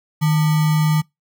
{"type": "tone with sample-and-hold", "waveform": "sine", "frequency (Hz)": 154.8, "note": "D#3", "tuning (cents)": -9, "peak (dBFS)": -13, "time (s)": [0.21, 1.02], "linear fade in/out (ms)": 20, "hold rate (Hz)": 1050, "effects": ["noise-tail reverb RT60 0.2 s tail -26 dB re dry"]}